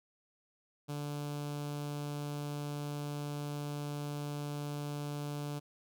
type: tone with notch filter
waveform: sawtooth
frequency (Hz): 145.9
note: D3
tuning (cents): -11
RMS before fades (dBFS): -39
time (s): 0.88-5.6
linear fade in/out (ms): 20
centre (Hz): 1900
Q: 1.7
effects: none